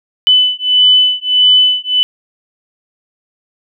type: beating tone pair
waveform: sine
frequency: 3000 / 3001.6 Hz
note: F#7 / F#7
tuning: +23 / +24 cents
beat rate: 1.6 Hz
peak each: -10 dBFS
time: 0.27-2.03 s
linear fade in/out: 0 ms
effects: none